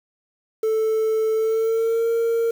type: tone with pitch glide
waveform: sine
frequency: 440 to 460.5 Hz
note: A4 to A#4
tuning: 0 to -21 cents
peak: -15 dBFS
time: 0.63-2.51 s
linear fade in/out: 5 ms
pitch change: +79 cents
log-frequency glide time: 1.34-2.09 s
effects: tanh soft clip ceiling -17 dBFS + 7-bit